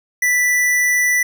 square tone, 1975.5 Hz, B6, in tune, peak -14 dBFS, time 0.22-1.23 s, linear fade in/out 5 ms, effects none

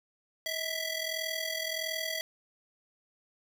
15% pulse ring-modulated tone, 1318.5 Hz, E6, in tune, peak -23 dBFS, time 0.46-2.21 s, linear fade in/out 0 ms, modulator 680 Hz, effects none

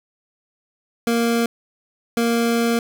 25% pulse tone bursts at uneven times, 233.1 Hz, A#3, in tune, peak -13 dBFS, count 2, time 1.07-1.46 / 2.17-2.79 s, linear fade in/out 2 ms, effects none

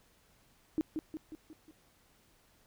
sine tone with echo, 312.9 Hz, D#4, 10 cents sharp, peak -27 dBFS, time 0.78-0.81 s, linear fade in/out 0 ms, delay 180 ms, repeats 5, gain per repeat -5 dB, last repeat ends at 1.71 s, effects pink hiss -67 dBFS RMS until 2.66 s

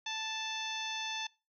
harmonic tone, 880 Hz, A5, in tune, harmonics 1 / 2 / 3 / 4 / 5 / 6 / 7, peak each -42 / -44 / -42 / -39 / -49 / -50 / -46 dBFS, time 0.06-1.27 s, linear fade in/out 5 ms, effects noise-tail reverb RT60 0.3 s tail -24 dB re dry

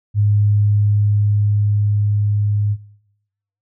sine tone with level ramp, 103.6 Hz, G#2, 4 cents flat, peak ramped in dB -11 to -15 dBFS, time 0.14-2.77 s, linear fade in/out 50 ms, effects noise-tail reverb RT60 1.0 s tail -25 dB re dry

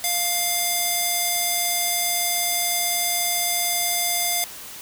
square tone with band-pass filter, 701 Hz, F5, 6 cents sharp, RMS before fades -23 dBFS, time 0.04-4.44 s, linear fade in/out 0 ms, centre 12000 Hz, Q 0.6, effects white hiss -38 dBFS RMS until 4.81 s

